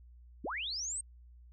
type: linear sweep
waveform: sine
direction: up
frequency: 160.2 to 8620 Hz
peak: -35 dBFS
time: 0.44-1.01 s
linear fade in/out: 5 ms
effects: added 60 Hz sine -53 dBFS peak until 1.52 s